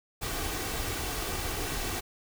pink noise with comb filter, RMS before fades -33 dBFS, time 0.21-2.01 s, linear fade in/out 20 ms, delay 2.6 ms, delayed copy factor +0.5, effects none

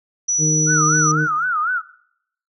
sine tone, 5900 Hz, F#8, 6 cents flat, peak -16 dBFS, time 0.28-1.12 s, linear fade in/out 10 ms
harmonic tone, 153.9 Hz, D#3, 19 cents flat, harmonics 1 / 2 / 3, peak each -18 / -24 / -28 dBFS, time 0.38-1.28 s, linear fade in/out 50 ms
sine tone with vibrato, 1353 Hz, E6, 45 cents sharp, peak -17 dBFS, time 0.66-1.82 s, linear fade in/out 50 ms, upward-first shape sine, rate 4 Hz, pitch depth 190 cents each way
effects noise-tail reverb RT60 0.7 s tail -19 dB re dry

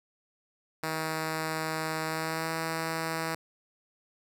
5% pulse tone with pitch glide, 158.8 to 162.32 Hz, D#3 to E3, +36 to -26 cents, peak -19 dBFS, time 0.83-3.35 s, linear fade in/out 5 ms, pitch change +38 cents, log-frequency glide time 2.05-2.53 s, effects none

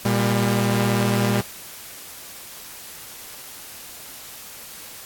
sawtooth tone pair together, 118.16 / 200 Hz, A#2 / G3, +24 / +35 cents, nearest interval major sixth, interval 911 cents, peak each -17 dBFS, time 0.05-1.41 s, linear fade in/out 5 ms, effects white hiss -39 dBFS RMS until 5.05 s + AAC 64 kbps

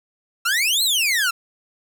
sawtooth exponential two-way sweep, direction up then down, 1318.5 to 4241 to 1318.5 Hz, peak -14 dBFS, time 0.45-1.31 s, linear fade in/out 10 ms, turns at 0.83 s, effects none

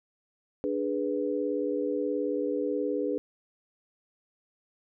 sine chord, G# diminished, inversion second, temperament equal, 293.7 / 415.3 / 493.9 Hz, D4 / G#4 / B4, 0 / 0 / 0 cents, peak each -31 dBFS, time 0.64-3.18 s, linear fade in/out 0 ms, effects none

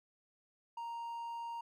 triangle tone, 932.3 Hz, A#5, in tune, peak -38 dBFS, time 0.77-1.61 s, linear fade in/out 5 ms, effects none

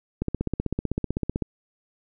click train, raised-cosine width 3 ms, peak -12 dBFS, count 20, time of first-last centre 0.22-1.423 s, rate 15.8 Hz, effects none

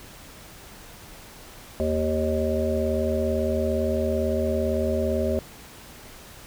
harmonic tone with a mistuned harmonic, 77.78 Hz, D#2, in tune, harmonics 1 / 3 / 5 / 7 / 8, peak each -28 / -28 / -28 / -28 / -28 dBFS, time 1.8-5.39 s, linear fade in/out 0 ms, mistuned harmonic 1, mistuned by +38 cents, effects pink hiss -45 dBFS RMS until 6.46 s

